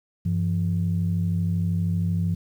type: tone pair together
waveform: sine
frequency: 96.96 / 169.8 Hz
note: G2 / F3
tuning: -18 / -48 cents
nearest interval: minor seventh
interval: 970 cents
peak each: -23 dBFS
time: 0.25-2.35 s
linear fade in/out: 10 ms
effects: tanh soft clip ceiling -14 dBFS + 9-bit